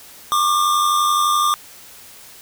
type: tone pair together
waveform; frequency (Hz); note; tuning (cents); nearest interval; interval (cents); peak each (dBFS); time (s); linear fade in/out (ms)
square; 1104 / 1195.7; C#6 / D6; -7 / +31; minor second; 138; -23 / -16; 0.32-1.54; 0
effects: white hiss -42 dBFS RMS until 2.41 s